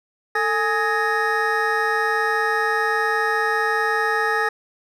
triangle tone cluster, 444.7 / 832 / 1260 / 1677 / 1852 Hz, A4 / G#5 / D#6 / G#6 / A#6, +18 / +3 / +21 / +16 / -12 cents, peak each -23 dBFS, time 0.35-4.49 s, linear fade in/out 5 ms, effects none

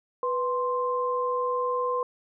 sine tone pair together, 494.2 / 1046.5 Hz, B4 / C6, +1 / 0 cents, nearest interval octave + minor second, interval 1299 cents, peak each -27 dBFS, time 0.23-2.03 s, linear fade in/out 2 ms, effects none

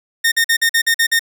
sawtooth tone bursts, 1834 Hz, A#6, 29 cents flat, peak -8 dBFS, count 8, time 0.24-1.194 s, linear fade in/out 10 ms, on 79 ms, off 46 ms, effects none

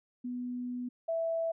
sine tone pair in turn, 246.9 / 659.1 Hz, B3 / E5, 0 / 0 cents, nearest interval octave + perfect fourth, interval 1700 cents, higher second, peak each -34 / -29 dBFS, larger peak second, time 0.24-0.89 / 1.08-1.52 s, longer first, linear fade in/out 10 ms, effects none

